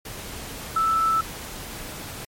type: tone in noise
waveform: sine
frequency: 1318.5 Hz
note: E6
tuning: in tune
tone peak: -18 dBFS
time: 0.76-1.21 s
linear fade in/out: 5 ms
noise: pink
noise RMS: -36 dBFS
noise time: 0.05-2.25 s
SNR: +15 dB
effects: MP3 64 kbps